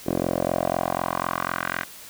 10% pulse tone with band-pass filter sweep, 44 Hz, F1, 14 cents sharp, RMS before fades -26 dBFS, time 0.06-1.84 s, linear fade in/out 10 ms, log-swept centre 410 to 1700 Hz, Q 2.6, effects white hiss -43 dBFS RMS until 2.09 s

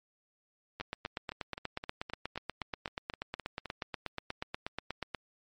two click trains, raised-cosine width 0.3 ms, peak -19 / -24 dBFS, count 37 / 12, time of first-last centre 0.81-5.147 / 0.8-3.657 s, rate 8.3 / 3.85 Hz, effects MP3 48 kbps

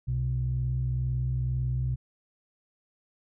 sine tone pair together, 64 / 126.09 Hz, C2 / B2, -38 / +36 cents, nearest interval octave, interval 1174 cents, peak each -30 / -26 dBFS, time 0.07-1.96 s, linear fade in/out 20 ms, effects tanh soft clip ceiling -19 dBFS

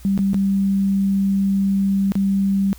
sine tone with dropouts, 196 Hz, G3, in tune, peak -15 dBFS, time 0.05-2.73 s, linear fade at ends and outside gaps 0 ms, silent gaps 0.177-0.19 / 0.333-0.344 / 2.12-2.154 s, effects added 60 Hz sine -40 dBFS peak until 2.78 s + white hiss -48 dBFS RMS until 2.78 s

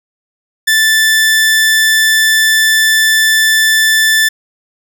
sawtooth tone, 1760 Hz, A6, in tune, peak -4 dBFS, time 0.67-4.29 s, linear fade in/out 10 ms, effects none

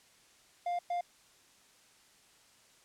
triangle tone bursts at uneven times, 702 Hz, F5, 9 cents sharp, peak -29 dBFS, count 2, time 0.66-0.79 / 0.9-1.01 s, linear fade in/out 5 ms, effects white hiss -63 dBFS RMS until 2.84 s + low-pass 9000 Hz 12 dB/octave

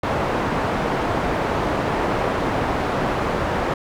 white low-pass noise, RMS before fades -22 dBFS, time 0.03-3.74 s, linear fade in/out 5 ms, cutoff 920 Hz, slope 12 dB/octave, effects none

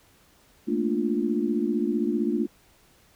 sine chord, Bb major seventh, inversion third, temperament equal with one note detuned, 217.6 / 233.1 / 293.7 / 349.2 Hz, A3 / Bb3 / D4 / F4, -19 / 0 / 0 / 0 cents, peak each -28 dBFS, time 0.67-2.47 s, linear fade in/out 20 ms, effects pink hiss -59 dBFS RMS until 3.15 s

